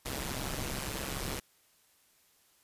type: noise with amplitude modulation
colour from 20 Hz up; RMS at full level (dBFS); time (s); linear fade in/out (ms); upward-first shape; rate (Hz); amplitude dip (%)
pink; -33; 0.05-1.4; 10; sine; 136; 85
effects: white hiss -67 dBFS RMS until 2.63 s + resampled to 32000 Hz